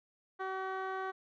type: tone with low-pass filter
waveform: 15% pulse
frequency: 379.8 Hz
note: F#4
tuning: 45 cents sharp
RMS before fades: -38 dBFS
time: 0.39-1.12 s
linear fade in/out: 20 ms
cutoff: 1700 Hz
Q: 1.2
effects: none

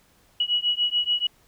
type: beating tone pair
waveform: sine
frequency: 2918 / 2924.9 Hz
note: F#7 / F#7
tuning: -25 / -21 cents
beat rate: 6.9 Hz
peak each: -24 dBFS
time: 0.4-1.27 s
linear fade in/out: 5 ms
effects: pink hiss -60 dBFS RMS until 1.47 s

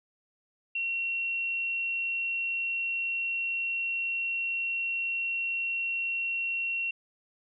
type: tone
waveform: sine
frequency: 2731 Hz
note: F7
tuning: 39 cents flat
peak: -28 dBFS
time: 0.75-6.91 s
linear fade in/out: 5 ms
effects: none

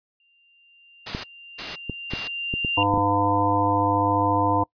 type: tone with exponential growth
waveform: sine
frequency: 2784 Hz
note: F7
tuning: 6 cents flat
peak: -20 dBFS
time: 0.2-2.83 s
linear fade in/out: 2 ms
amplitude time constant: 570 ms
type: noise bursts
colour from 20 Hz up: white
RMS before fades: -30 dBFS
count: 3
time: 1.06-2.28 s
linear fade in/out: 10 ms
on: 180 ms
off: 340 ms
type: clicks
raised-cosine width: 3 ms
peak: -15 dBFS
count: 7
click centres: 1.149 / 1.897 / 2.136 / 2.539 / 2.648 / 2.939 / 2.977 s
type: harmonic tone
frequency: 100.8 Hz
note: G2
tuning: 49 cents sharp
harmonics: 1 / 3 / 5 / 7 / 9 / 10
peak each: -27 / -25 / -28 / -27 / -23 / -25 dBFS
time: 2.77-4.64 s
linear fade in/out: 10 ms
effects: noise-tail reverb RT60 0.1 s tail -24 dB re dry + resampled to 11025 Hz

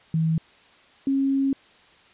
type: tone pair in turn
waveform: sine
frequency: 161.1 / 272.2 Hz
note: E3 / C#4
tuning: -39 / -31 cents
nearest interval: major sixth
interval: 908 cents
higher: second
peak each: -19 dBFS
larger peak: neither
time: 0.14-0.38 / 1.07-1.53 s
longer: second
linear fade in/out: 2 ms
effects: white hiss -54 dBFS RMS until 2.13 s + resampled to 8000 Hz

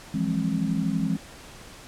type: tone cluster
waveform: sine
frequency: 165.2 / 177.4 / 206.5 / 265.7 Hz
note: E3 / F3 / G#3 / C4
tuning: +4 / +27 / -10 / +27 cents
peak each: -28 / -30 / -27 / -29 dBFS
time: 0.14-1.17 s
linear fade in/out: 5 ms
effects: pink hiss -45 dBFS RMS until 1.87 s + low-pass 10000 Hz 12 dB/octave

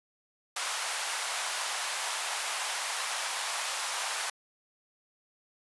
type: high-pass noise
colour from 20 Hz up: pink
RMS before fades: -33 dBFS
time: 0.56-4.3 s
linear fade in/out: 5 ms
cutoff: 750 Hz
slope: 24 dB/octave
effects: resampled to 24000 Hz

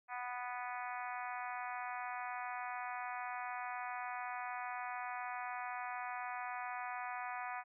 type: harmonic tone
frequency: 246.9 Hz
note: B3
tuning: in tune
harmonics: 3 / 4 / 5 / 6 / 7 / 8 / 9 / 10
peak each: -44 / -46 / -48 / -50 / -51 / -52 / -53 / -54 dBFS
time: 0.08-7.64 s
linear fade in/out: 50 ms
effects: none

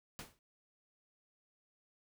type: noise with exponential decay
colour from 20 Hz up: pink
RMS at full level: -43 dBFS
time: 0.19-0.39 s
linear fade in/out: 0 ms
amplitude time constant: 43 ms
effects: none

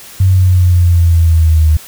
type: exponential sweep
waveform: sine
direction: down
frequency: 95.3 to 77 Hz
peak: -5 dBFS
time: 0.2-1.77 s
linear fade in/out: 5 ms
effects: white hiss -34 dBFS RMS until 1.87 s

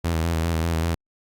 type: tone with vibrato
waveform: sawtooth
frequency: 82.4 Hz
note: E2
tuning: in tune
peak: -17 dBFS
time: 0.04-0.95 s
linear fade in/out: 10 ms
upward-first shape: square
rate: 5.1 Hz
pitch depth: 37 cents each way
effects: Opus 48 kbps

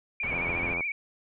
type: tone with vibrato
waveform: sine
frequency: 2315 Hz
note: D7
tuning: 25 cents flat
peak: -28 dBFS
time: 0.2-0.92 s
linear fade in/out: 2 ms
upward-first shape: sine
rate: 14 Hz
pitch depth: 77 cents each way
type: low-pass noise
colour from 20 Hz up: pink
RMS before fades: -38 dBFS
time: 0.23-0.74 s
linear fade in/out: 2 ms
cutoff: 2800 Hz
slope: 48 dB/octave
type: click train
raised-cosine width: 1 ms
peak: -22 dBFS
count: 42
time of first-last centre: 0.33-0.807 s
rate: 85.9 Hz
effects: none

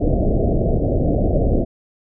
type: low-pass noise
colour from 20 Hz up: pink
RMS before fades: -17 dBFS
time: 0-1.65 s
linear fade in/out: 20 ms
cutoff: 700 Hz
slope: 96 dB/octave
effects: none

